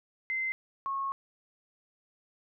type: tone pair in turn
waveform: sine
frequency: 2070 / 1092.4 Hz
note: C7 / C#6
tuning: -19 / -26 cents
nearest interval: major seventh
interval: 1107 cents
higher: first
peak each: -29 / -30 dBFS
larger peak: first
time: 0.3-0.52 / 0.86-1.12 s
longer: second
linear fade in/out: 0 ms
effects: none